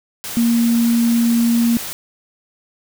sine tone in noise, 233.6 Hz, A#3, 4 cents sharp, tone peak -12 dBFS, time 0.37-1.77 s, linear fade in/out 0 ms, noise white, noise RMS -28 dBFS, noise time 0.24-1.93 s, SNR +13 dB, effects none

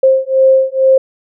sine beating tone pair, 528 / 530.2 Hz, C5 / C5, +16 / +23 cents, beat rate 2.2 Hz, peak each -10 dBFS, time 0.03-0.98 s, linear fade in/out 5 ms, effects none

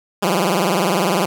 10% pulse tone with vibrato, 184.9 Hz, F#3, 1 cent flat, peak -7 dBFS, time 0.22-1.26 s, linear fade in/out 10 ms, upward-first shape sine, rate 20 Hz, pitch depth 200 cents each way, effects none

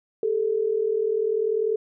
sine tone pair together, 403.1 / 443.3 Hz, G4 / A4, +48 / +13 cents, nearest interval major second, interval 165 cents, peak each -26 / -22 dBFS, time 0.23-1.76 s, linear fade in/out 2 ms, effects none

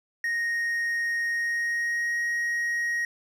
triangle tone with pitch glide, 1864.7 to 1884.2 Hz, A#6 to A#6, 0 to +18 cents, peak -23 dBFS, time 0.24-3.05 s, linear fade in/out 2 ms, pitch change +18 cents, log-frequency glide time 1.28-2.2 s, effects none

